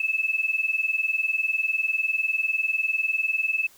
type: tone pair together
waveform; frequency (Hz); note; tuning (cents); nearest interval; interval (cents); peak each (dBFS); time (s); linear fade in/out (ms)
sine; 2600 / 2620; E7 / E7; -24 / -11; unison; 13; -25; 0-3.67; 5
effects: white hiss -54 dBFS RMS until 3.77 s